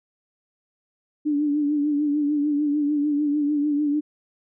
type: tone with vibrato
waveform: sine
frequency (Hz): 293.7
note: D4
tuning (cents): 0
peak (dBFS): -19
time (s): 1.25-4.01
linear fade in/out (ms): 20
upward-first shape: triangle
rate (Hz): 6.7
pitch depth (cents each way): 59
effects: none